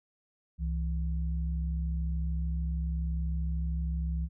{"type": "tone pair together", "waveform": "sine", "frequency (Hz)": [66.3, 165.43], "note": ["C2", "E3"], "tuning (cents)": [23, 6], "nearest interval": "octave + major third", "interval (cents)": 1583, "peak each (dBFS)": [-29, -36], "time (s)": [0.58, 4.29], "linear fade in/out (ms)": 50, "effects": []}